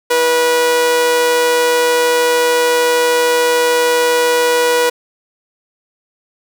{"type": "tone with amplitude modulation", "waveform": "sawtooth", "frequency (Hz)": 486.7, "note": "B4", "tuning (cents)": -25, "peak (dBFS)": -5, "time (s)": [0.1, 4.9], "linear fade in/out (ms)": 10, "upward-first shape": "sine", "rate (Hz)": 160, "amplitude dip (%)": 40, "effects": ["7-bit"]}